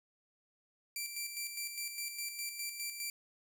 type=tone with tremolo; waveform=10% pulse; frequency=2349 Hz; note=D7; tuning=in tune; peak=-28 dBFS; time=0.96-3.1 s; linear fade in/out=2 ms; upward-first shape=square; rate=4.9 Hz; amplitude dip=50%; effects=none